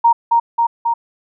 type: tone with echo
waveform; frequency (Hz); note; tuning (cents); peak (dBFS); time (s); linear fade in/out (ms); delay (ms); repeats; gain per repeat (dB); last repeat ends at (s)
sine; 932.3; A#5; 0; -7; 0.04-0.13; 10; 270; 3; -2; 0.94
effects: none